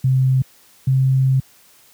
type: tone pair in turn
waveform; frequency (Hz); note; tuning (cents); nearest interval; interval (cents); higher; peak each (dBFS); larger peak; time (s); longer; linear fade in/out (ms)
sine; 130.81 / 132.33; C3 / C3; 0 / +20; unison; 20; second; -12; neither; 0.04-0.42 / 0.87-1.4; second; 5
effects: white hiss -51 dBFS RMS until 1.93 s + high-pass 60 Hz 12 dB/octave